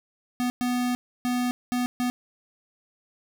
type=tone bursts at uneven times; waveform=square; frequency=246.9 Hz; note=B3; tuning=in tune; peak=-24 dBFS; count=5; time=0.4-0.5 / 0.61-0.95 / 1.25-1.51 / 1.72-1.86 / 2-2.1 s; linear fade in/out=0 ms; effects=none